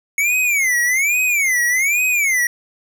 square tone with vibrato, 2196 Hz, C#7, 17 cents flat, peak -15 dBFS, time 0.18-2.47 s, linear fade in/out 2 ms, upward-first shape sine, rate 1.2 Hz, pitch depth 240 cents each way, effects none

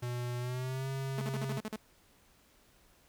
square tone with pitch glide, 122.2 to 134.81 Hz, B2 to C#3, -18 to -48 cents, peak -35 dBFS, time 0.02-1.59 s, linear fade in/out 10 ms, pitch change +170 cents, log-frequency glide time 0.39-0.88 s
sawtooth tone bursts, 216.2 Hz, A3, 30 cents flat, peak -32 dBFS, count 8, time 1.18-1.761 s, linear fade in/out 2 ms, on 35 ms, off 43 ms
effects pink hiss -65 dBFS RMS until 3.08 s

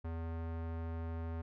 square tone with low-pass filter, 82.41 Hz, E2, in tune, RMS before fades -40 dBFS, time 0.04-1.42 s, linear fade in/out 10 ms, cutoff 1400 Hz, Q 0.81, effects none

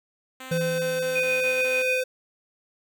5% pulse tone bursts, 260 Hz, C4, 11 cents flat, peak -26 dBFS, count 7, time 0.4-1.822 s, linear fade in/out 5 ms, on 180 ms, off 27 ms
sine tone with exponential decay, 164.81 Hz, E3, in tune, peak -24 dBFS, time 0.51-1.94 s, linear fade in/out 5 ms, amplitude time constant 310 ms
square tone, 512 Hz, C5, 38 cents flat, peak -25 dBFS, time 0.51-2.04 s, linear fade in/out 10 ms
sine tone with tremolo, 2482 Hz, D#7, 5 cents flat, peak -22 dBFS, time 1.15-2.01 s, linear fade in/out 10 ms, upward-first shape sine, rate 6.9 Hz, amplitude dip 40%
effects none

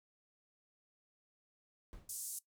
brown noise with exponential decay, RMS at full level -49 dBFS, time 1.93-2.25 s, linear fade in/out 0 ms, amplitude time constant 68 ms
pink band-pass noise, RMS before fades -44 dBFS, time 2.09-2.39 s, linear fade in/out 5 ms, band 7300 to 12000 Hz, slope 24 dB/octave
effects noise-tail reverb RT60 0.1 s tail -18 dB re dry

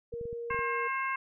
sine tone, 469.7 Hz, A#4, 13 cents sharp, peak -35 dBFS, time 0.12-0.88 s, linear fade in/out 10 ms
clicks, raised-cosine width 5 ms, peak -33 dBFS, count 7, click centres 0.139 / 0.212 / 0.255 / 0.329 / 0.509 / 0.545 / 0.591 s
harmonic tone, 534 Hz, C5, 35 cents sharp, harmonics 2 / 3 / 4 / 5, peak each -32 / -36 / -36 / -41 dBFS, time 0.5-1.16 s, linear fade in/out 5 ms
effects none

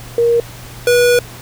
sine / square tone pair in turn, 469.5 / 485.8 Hz, A#4 / B4, +12 / -29 cents, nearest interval minor second, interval 59 cents, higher second, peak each -9 dBFS, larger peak neither, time 0.18-0.4 / 0.87-1.19 s, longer second, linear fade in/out 2 ms, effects added 120 Hz sine -34 dBFS peak until 1.41 s + pink hiss -35 dBFS RMS until 1.41 s

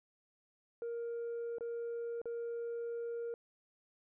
sine tone with dropouts, 468.2 Hz, A#4, 8 cents sharp, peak -35 dBFS, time 0.82-3.34 s, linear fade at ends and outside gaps 1 ms, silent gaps 1.584-1.608 / 2.216-2.256 s, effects tanh soft clip ceiling -36 dBFS

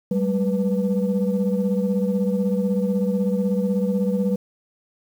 sine tone cluster, 191.2 / 207.3 / 490.8 Hz, G3 / G#3 / B4, -43 / -3 / -11 cents, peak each -20 / -24 / -24 dBFS, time 0.11-4.36 s, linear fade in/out 5 ms, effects tanh soft clip ceiling -12 dBFS + 8-bit

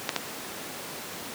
clicks, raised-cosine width 0.2 ms, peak -7 dBFS, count 2, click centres 0.092 / 0.163 s, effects pink hiss -37 dBFS RMS until 1.34 s + high-pass 200 Hz 12 dB/octave

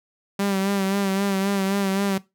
sawtooth tone with vibrato, 196 Hz, G3, in tune, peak -17 dBFS, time 0.39-2.18 s, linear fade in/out 5 ms, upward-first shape sine, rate 3.8 Hz, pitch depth 42 cents each way, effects noise-tail reverb RT60 0.2 s tail -18 dB re dry

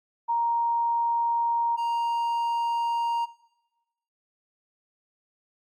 sine / triangle tone pair in turn, 935 / 935 Hz, A#5 / A#5, +5 / +5 cents, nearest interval unison, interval 0 cents, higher neither, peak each -22 dBFS, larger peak neither, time 0.28-1.77 / 1.77-3.26 s, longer neither, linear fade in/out 20 ms, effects noise-tail reverb RT60 1.0 s tail -18 dB re dry + Opus 48 kbps

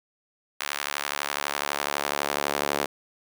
sawtooth tone with high-pass filter sweep, 72 Hz, D2, 34 cents flat, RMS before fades -29 dBFS, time 0.6-2.86 s, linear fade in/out 5 ms, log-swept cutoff 1500 to 470 Hz, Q 0.86, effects none

